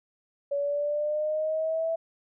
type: exponential sweep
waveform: sine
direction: up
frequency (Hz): 564 to 660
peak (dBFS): -25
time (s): 0.51-1.96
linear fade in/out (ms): 10
effects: none